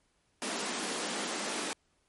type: high-pass noise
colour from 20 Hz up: pink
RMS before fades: -35 dBFS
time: 0.42-1.73 s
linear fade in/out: 0 ms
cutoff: 200 Hz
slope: 48 dB/octave
effects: pink hiss -73 dBFS RMS until 2.08 s + MP3 48 kbps